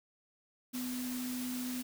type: tone in noise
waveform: sine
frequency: 250.7 Hz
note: B3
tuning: 26 cents sharp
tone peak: -36 dBFS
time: 0.73-1.83 s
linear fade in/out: 20 ms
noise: white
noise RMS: -44 dBFS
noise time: 0.73-1.83 s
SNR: +5 dB
effects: none